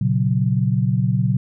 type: chord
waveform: sine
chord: F# major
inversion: first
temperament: equal with one note detuned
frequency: 119.26 / 138.59 / 185 Hz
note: A#2 / C#3 / F#3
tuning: +40 / 0 / 0 cents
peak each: -19 / -20 / -21 dBFS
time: 0.01-1.37 s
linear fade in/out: 5 ms
effects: none